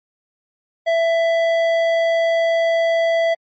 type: tone with hard clipping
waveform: sine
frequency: 664 Hz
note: E5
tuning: 12 cents sharp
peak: -16 dBFS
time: 0.86-3.35 s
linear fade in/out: 20 ms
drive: 17 dB
effects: low-pass 3000 Hz 12 dB/octave + MP3 48 kbps